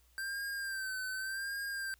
square tone with vibrato, 1568 Hz, G6, in tune, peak -37 dBFS, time 0.18-1.94 s, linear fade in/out 0 ms, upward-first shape sine, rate 0.87 Hz, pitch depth 56 cents each way, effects added 60 Hz sine -65 dBFS peak until 1.99 s + white hiss -70 dBFS RMS until 1.99 s

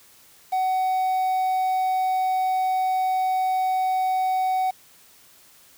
triangle tone with quantisation, 750 Hz, F#5, 23 cents sharp, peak -18 dBFS, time 0.52-4.71 s, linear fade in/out 10 ms, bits 7, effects white hiss -53 dBFS RMS until 5.77 s

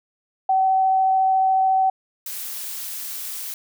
sine tone with vibrato, 762 Hz, G5, 49 cents flat, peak -15 dBFS, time 0.49-1.9 s, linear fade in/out 5 ms, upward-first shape triangle, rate 14 Hz, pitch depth 8 cents each way
blue noise, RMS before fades -31 dBFS, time 2.26-3.54 s, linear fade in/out 2 ms
effects none

